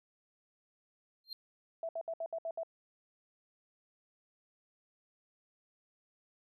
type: tone with exponential growth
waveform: triangle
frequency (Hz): 4186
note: C8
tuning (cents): 0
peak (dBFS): -36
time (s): 1.24-1.33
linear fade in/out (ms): 2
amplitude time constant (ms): 18
type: tone bursts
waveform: sine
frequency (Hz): 659.3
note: E5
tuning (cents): 0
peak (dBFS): -35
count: 7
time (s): 1.83-2.633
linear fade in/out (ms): 2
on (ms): 59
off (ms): 65
effects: none